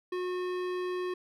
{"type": "tone with hard clipping", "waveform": "sine", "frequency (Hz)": 362.8, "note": "F#4", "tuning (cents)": -34, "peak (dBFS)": -33, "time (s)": [0.12, 1.14], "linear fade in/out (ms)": 5, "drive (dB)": 16, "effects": []}